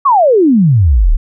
sine exponential sweep, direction down, 1172 to 31 Hz, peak -5 dBFS, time 0.05-1.17 s, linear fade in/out 10 ms, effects none

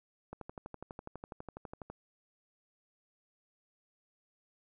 click train, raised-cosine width 1 ms, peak -29 dBFS, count 20, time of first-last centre 0.33-1.9 s, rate 12.1 Hz, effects none

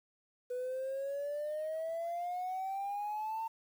sine exponential sweep, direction up, 492.5 to 907 Hz, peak -33 dBFS, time 0.5-3.48 s, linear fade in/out 10 ms, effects tanh soft clip ceiling -33 dBFS + 10-bit

